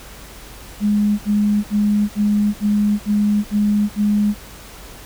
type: tone bursts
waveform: sine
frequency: 207.7 Hz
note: G#3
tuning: in tune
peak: -13 dBFS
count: 8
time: 0.8-4.347 s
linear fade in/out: 50 ms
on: 390 ms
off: 61 ms
effects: added 50 Hz sine -41 dBFS peak until 5.05 s + pink hiss -39 dBFS RMS until 5.05 s